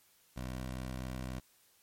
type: tone with pitch glide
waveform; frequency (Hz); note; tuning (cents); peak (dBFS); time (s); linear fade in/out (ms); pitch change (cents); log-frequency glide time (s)
15% pulse; 63.3 to 63.74; B1 to C2; +43 to -45; -32; 0.36-1.4; 10; +12; 0.52-0.63
effects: white hiss -67 dBFS RMS until 1.82 s + MP3 64 kbps